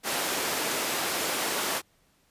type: high-pass noise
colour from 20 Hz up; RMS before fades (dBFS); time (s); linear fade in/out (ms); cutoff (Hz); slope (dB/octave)
pink; -29; 0.03-1.82; 50; 360; 12
effects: pink hiss -66 dBFS RMS until 2.3 s + resampled to 32000 Hz